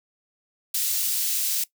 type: high-pass noise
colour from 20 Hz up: white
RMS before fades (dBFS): -25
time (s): 0.74-1.64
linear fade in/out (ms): 5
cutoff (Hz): 3900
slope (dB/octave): 12
effects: noise-tail reverb RT60 0.1 s tail -19 dB re dry